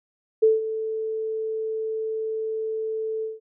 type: tone with ADSR envelope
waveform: sine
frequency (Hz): 440.3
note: A4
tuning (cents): +1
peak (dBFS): -12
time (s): 0.42-3.4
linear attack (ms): 14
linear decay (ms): 170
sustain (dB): -13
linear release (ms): 170
effects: none